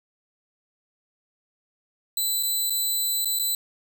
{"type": "tone with dropouts", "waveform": "5% pulse", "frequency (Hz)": 4001, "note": "B7", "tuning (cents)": 22, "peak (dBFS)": -16, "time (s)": [2.17, 3.55], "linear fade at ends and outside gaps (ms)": 2, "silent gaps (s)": [[2.428, 2.432], [2.698, 2.704], [3.247, 3.255], [3.389, 3.395]], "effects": ["9-bit"]}